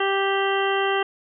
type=harmonic tone; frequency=392 Hz; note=G4; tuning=in tune; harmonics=1 / 2 / 3 / 4 / 5 / 7 / 8; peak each=-23 / -26 / -28 / -29 / -30 / -31 / -32 dBFS; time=0-1.03 s; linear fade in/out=5 ms; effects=none